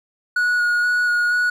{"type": "tone with vibrato", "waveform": "triangle", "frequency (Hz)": 1454, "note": "F#6", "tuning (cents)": -31, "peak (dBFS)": -14, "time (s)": [0.36, 1.5], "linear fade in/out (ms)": 5, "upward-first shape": "square", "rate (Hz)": 2.1, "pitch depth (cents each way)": 11, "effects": []}